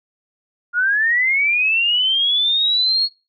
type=linear sweep; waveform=sine; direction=up; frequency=1400 to 4348 Hz; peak=-14 dBFS; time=0.73-3.09 s; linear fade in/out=50 ms; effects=noise-tail reverb RT60 0.3 s tail -23 dB re dry